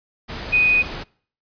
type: tone in noise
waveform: sine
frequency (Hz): 2489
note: D#7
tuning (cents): 0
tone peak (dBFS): -13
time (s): 0.52-0.83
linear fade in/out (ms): 20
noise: pink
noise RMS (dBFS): -31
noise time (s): 0.28-1.04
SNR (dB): +15
effects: noise-tail reverb RT60 0.5 s tail -23 dB re dry + resampled to 11025 Hz